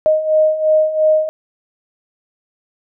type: beating tone pair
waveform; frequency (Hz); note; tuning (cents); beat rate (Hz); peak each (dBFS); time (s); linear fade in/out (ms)
sine; 620 / 622.9; D#5 / D#5; -6 / +2; 2.9; -17 / -12; 0.06-1.29; 0
effects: none